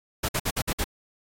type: noise bursts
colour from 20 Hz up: pink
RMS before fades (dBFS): -26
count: 6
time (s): 0.23-0.842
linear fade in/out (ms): 10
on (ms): 57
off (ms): 54
effects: AAC 48 kbps